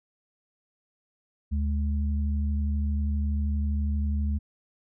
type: tone pair together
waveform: sine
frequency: 74.14 / 210 Hz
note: D2 / G#3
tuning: +17 / +19 cents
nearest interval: octave + tritone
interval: 1802 cents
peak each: -24 / -33 dBFS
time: 1.51-4.39 s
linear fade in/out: 20 ms
effects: none